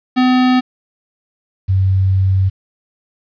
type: tone pair in turn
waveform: square / sine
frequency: 253.6 / 95.21 Hz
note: B3 / G2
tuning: +46 / -50 cents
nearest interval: octave + perfect fourth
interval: 1696 cents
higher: first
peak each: -10 dBFS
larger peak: neither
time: 0.16-0.61 / 1.68-2.5 s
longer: second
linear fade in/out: 20 ms
effects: resampled to 11025 Hz + 8-bit